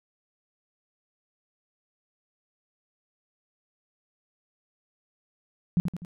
sine tone with echo, 174.5 Hz, F3, 1 cent flat, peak -18 dBFS, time 5.77-5.8 s, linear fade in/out 0 ms, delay 83 ms, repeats 3, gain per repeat -6 dB, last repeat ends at 6.049 s, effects none

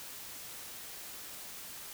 silence, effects white hiss -46 dBFS RMS until 1.93 s

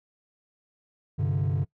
triangle chord, G suspended fourth, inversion none, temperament just, 98 / 130.67 / 147 Hz, G2 / C3 / D3, 0 / -2 / +2 cents, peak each -25 / -26 / -24 dBFS, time 1.18-1.65 s, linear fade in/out 20 ms, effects noise-tail reverb RT60 0.1 s tail -20 dB re dry + tanh soft clip ceiling -17 dBFS

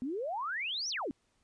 sine exponential two-way sweep, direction up then down, 238.8 to 6070 to 238.8 Hz, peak -33 dBFS, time 0.02-1.11 s, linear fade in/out 0 ms, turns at 0.89 s, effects pink hiss -74 dBFS RMS until 1.43 s + resampled to 22050 Hz

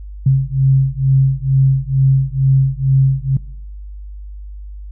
sine beating tone pair, 133.4 / 135.6 Hz, C3 / C#3, +34 / -38 cents, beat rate 2.2 Hz, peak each -13 dBFS, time 0.26-3.37 s, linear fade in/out 5 ms, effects noise-tail reverb RT60 0.7 s tail -21 dB re dry + added 50 Hz sine -28 dBFS peak until 4.91 s

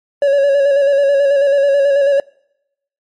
triangle tone with vibrato, 560 Hz, C#5, 18 cents sharp, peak -7 dBFS, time 0.22-2.2 s, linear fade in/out 2 ms, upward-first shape square, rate 9.2 Hz, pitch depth 32 cents each way, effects noise-tail reverb RT60 0.8 s tail -25 dB re dry + MP3 48 kbps

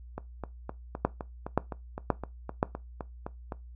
two click trains, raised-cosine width 1 ms, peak -21 / -9 dBFS, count 14 / 4, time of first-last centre 0.18-3.522 / 1.05-2.629 s, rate 3.89 / 1.9 Hz, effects noise-tail reverb RT60 0.2 s tail -19 dB re dry + added 60 Hz sine -44 dBFS peak until 3.75 s

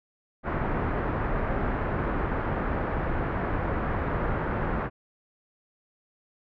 pink low-pass noise, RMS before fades -28 dBFS, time 0.43-4.9 s, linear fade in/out 50 ms, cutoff 1700 Hz, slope 24 dB/octave, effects none

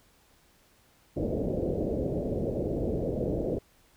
white low-pass noise, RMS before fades -30 dBFS, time 1.16-3.59 s, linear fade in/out 10 ms, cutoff 580 Hz, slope 48 dB/octave, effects pink hiss -63 dBFS RMS until 3.96 s

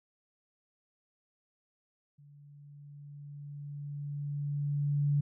sine tone with level ramp, 144.3 Hz, D3, 30 cents flat, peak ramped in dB -54 to -24 dBFS, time 2.18-5.21 s, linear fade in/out 10 ms, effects none

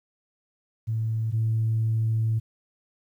sine tone pair in turn, 111.6 / 111.6 Hz, A2 / A2, +25 / +25 cents, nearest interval unison, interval 0 cents, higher neither, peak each -23 / -20 dBFS, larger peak second, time 0.87-1.32 / 1.32-2.4 s, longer second, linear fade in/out 20 ms, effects tanh soft clip ceiling -17 dBFS + 10-bit

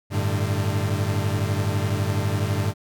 40% pulse chord, G suspended second, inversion none, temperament equal with one note detuned, 98 / 110 / 149.49 Hz, G2 / A2 / D3, 0 / 0 / +31 cents, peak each -23 / -25 / -29 dBFS, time 0.1-2.74 s, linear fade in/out 50 ms, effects none

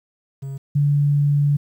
triangle / sine tone pair in turn, 136.6 / 144.26 Hz, C#3 / D3, -25 / -31 cents, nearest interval minor second, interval 94 cents, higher second, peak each -25 / -14 dBFS, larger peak second, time 0.42-0.58 / 0.75-1.57 s, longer second, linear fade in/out 10 ms, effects 9-bit

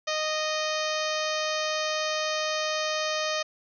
harmonic tone with a mistuned harmonic, 619 Hz, D#5, 9 cents flat, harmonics 1 / 2 / 3 / 4 / 5 / 6 / 7 / 8 / 9 / 10, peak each -30 / -33 / -35 / -36 / -37 / -38 / -38 / -39 / -40 / -40 dBFS, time 0.07-3.43 s, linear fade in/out 10 ms, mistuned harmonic 10, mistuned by +16 cents, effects none

